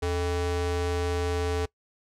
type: ring-modulated tone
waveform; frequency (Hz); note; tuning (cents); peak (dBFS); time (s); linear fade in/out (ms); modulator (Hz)
square; 177.6; F3; +29; -23; 0.02-1.66; 10; 258
effects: noise-tail reverb RT60 0.1 s tail -22 dB re dry + low-pass 9000 Hz 12 dB/octave